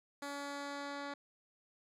10% pulse tone with low-pass filter sweep, 283.7 Hz, C#4, 40 cents sharp, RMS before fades -43 dBFS, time 0.22-1.14 s, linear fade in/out 5 ms, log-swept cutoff 11000 to 4200 Hz, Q 0.82, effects none

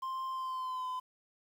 triangle tone with pitch glide, 1049 to 1015.6 Hz, C6 to B5, +4 to +48 cents, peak -33 dBFS, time 0.02-1 s, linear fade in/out 10 ms, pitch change -56 cents, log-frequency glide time 0.3-0.87 s, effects 10-bit

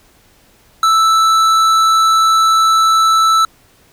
triangle tone with tanh clipping, 1318.5 Hz, E6, in tune, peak -10 dBFS, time 0.83-3.45 s, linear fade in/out 2 ms, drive 17 dB, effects pink hiss -50 dBFS RMS until 3.92 s

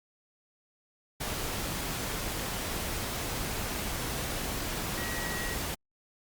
sine tone in noise, 1913 Hz, A#6, 44 cents sharp, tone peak -38 dBFS, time 4.97-5.55 s, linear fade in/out 10 ms, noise pink, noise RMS -34 dBFS, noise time 1.2-5.75 s, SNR -7 dB, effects Opus 48 kbps

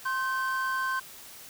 triangle tone pair together, 1053.5 / 1543 Hz, C6 / G6, +12 / -28 cents, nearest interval perfect fifth, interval 660 cents, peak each -28 dBFS, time 0.05-1 s, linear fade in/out 10 ms, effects white hiss -47 dBFS RMS until 1.49 s

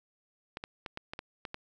clicks, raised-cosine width 0.3 ms, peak -22 dBFS, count 8, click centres 0.571 / 0.639 / 0.862 / 0.974 / 1.135 / 1.191 / 1.452 / 1.544 s, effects none

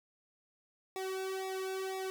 sawtooth tone with flanger, 380.1 Hz, F#4, 47 cents sharp, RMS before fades -38 dBFS, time 0.96-2.1 s, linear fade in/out 0 ms, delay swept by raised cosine 0.66 to 1.66 ms, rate 2 Hz, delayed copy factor -0.95, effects none

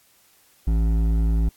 triangle tone with hard clipping, 55 Hz, A1, in tune, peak -19 dBFS, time 0.67-1.49 s, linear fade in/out 5 ms, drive 14 dB, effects white hiss -58 dBFS RMS until 1.56 s + AAC 64 kbps

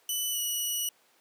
10% pulse tone with pitch glide, 2983 to 2932 Hz, F#7 to F#7, +13 to -16 cents, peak -21 dBFS, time 0.09-0.89 s, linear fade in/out 2 ms, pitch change -29 cents, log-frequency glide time 0.31-0.39 s, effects pink hiss -64 dBFS RMS until 1.2 s + high-pass 400 Hz 12 dB/octave

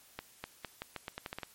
accelerating click train, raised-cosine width 0.3 ms, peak -22 dBFS, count 11, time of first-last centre 0.19-1.432 s, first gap 250 ms, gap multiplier 0.83, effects white hiss -60 dBFS RMS until 1.54 s + MP3 64 kbps

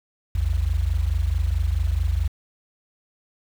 sine tone pair together, 57.8 / 82.41 Hz, A#1 / E2, -14 / 0 cents, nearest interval tritone, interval 614 cents, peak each -22 dBFS, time 0.35-2.28 s, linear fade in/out 5 ms, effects 7-bit

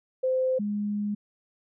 sine tone pair in turn, 517 / 206.8 Hz, C5 / G#3, -21 / -7 cents, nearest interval octave + major third, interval 1586 cents, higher first, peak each -22 / -26 dBFS, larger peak first, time 0.23-0.59 / 0.59-1.15 s, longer second, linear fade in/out 10 ms, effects none

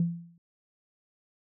sine tone with exponential decay, 170 Hz, F3, 46 cents flat, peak -20 dBFS, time 0-0.38 s, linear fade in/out 2 ms, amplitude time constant 82 ms, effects tanh soft clip ceiling -16 dBFS

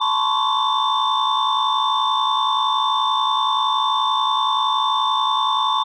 sine tone cluster, 876 / 1002 / 1072 / 1123 / 3566 Hz, A5 / B5 / C6 / C#6 / A7, -8 / +25 / +42 / +22 / +22 cents, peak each -22 dBFS, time 0-5.84 s, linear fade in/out 20 ms, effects tanh soft clip ceiling -10 dBFS

